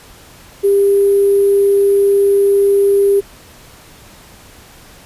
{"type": "tone with sample-and-hold", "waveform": "sine", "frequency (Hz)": 399, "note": "G4", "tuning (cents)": 31, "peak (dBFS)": -8, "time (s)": [0.63, 3.21], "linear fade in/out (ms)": 20, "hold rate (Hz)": 11025, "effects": ["pink hiss -41 dBFS RMS until 5.05 s", "resampled to 32000 Hz"]}